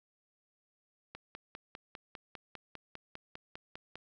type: click train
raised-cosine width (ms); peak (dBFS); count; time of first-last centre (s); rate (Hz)
0.3; -28; 15; 1.15-3.956; 4.99
effects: none